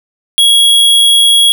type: tone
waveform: square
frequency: 3319 Hz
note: G#7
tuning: 2 cents flat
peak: -5 dBFS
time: 0.38-1.52 s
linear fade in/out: 0 ms
effects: none